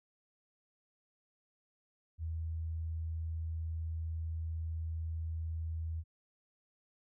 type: tone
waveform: sine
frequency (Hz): 81.1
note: E2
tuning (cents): -28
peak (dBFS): -35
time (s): 2.18-6.04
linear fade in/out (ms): 50
effects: none